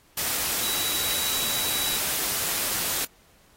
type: tone in noise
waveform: sine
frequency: 3900 Hz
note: B7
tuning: 23 cents flat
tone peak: -30 dBFS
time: 0.63-1.97 s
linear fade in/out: 5 ms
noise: white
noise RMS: -27 dBFS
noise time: 0.17-3.05 s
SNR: -6 dB
effects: pink hiss -59 dBFS RMS until 3.56 s + AAC 48 kbps